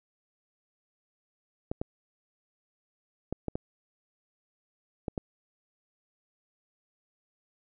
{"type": "clicks", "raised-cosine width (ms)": 2, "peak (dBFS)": -18, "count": 7, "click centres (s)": [1.715, 1.815, 3.326, 3.483, 3.555, 5.082, 5.178], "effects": []}